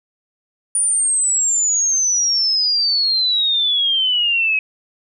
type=exponential sweep; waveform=sine; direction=down; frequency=9530 to 2537 Hz; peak=-14 dBFS; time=0.75-4.59 s; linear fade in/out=2 ms; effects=none